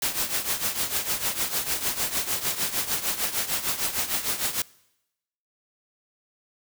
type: noise with tremolo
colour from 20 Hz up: white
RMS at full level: -24 dBFS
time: 0.02-4.62 s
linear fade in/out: 2 ms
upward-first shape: triangle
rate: 6.6 Hz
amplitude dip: 80%
effects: noise-tail reverb RT60 0.9 s tail -23 dB re dry